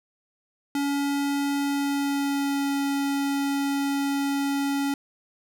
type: tone with pitch glide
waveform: square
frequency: 282.2 to 279.4 Hz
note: C#4 to C#4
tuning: +31 to +14 cents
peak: -24 dBFS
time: 0.75-4.94 s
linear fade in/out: 2 ms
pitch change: -17 cents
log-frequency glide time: 1.58-2.77 s
effects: none